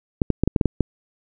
clicks, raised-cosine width 3 ms, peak -4 dBFS, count 8, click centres 0.218 / 0.303 / 0.436 / 0.476 / 0.562 / 0.612 / 0.657 / 0.807 s, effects none

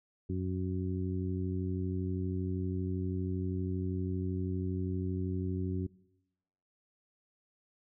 harmonic tone, 92.6 Hz, F#2, 2 cents sharp, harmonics 1 / 2 / 3 / 4, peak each -34 / -37 / -39 / -40 dBFS, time 0.29-5.87 s, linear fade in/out 10 ms, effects noise-tail reverb RT60 0.9 s tail -22 dB re dry

